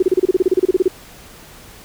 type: tone bursts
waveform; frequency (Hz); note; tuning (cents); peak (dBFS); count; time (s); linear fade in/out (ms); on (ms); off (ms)
sine; 370; F#4; 0; -9; 16; 0-0.881; 5; 26; 31
effects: pink hiss -41 dBFS RMS until 1.84 s